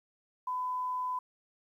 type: tone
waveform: sine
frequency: 1005 Hz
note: B5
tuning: 30 cents sharp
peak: -31 dBFS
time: 0.47-1.19 s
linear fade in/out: 5 ms
effects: 11-bit